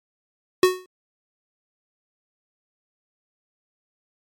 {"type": "tone with exponential decay", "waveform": "square", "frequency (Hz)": 368.2, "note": "F#4", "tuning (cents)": -8, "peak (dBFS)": -10, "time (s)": [0.63, 0.86], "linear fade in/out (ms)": 2, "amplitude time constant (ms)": 48, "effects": ["MP3 64 kbps"]}